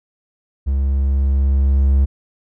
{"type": "tone with level ramp", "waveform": "triangle", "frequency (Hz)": 68.2, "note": "C#2", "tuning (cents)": -28, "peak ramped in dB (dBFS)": [-13, -8], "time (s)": [0.66, 2.06], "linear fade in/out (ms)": 20, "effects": []}